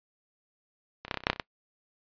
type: clicks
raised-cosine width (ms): 0.3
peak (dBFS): -22 / -23 / -12 / -14 / -15 / -29 / -23 / -6 / -6 / -17 / -26 / -14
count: 12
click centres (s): 1.05 / 1.081 / 1.112 / 1.143 / 1.173 / 1.205 / 1.237 / 1.269 / 1.3 / 1.331 / 1.361 / 1.398
effects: noise-tail reverb RT60 0.1 s tail -23 dB re dry + resampled to 11025 Hz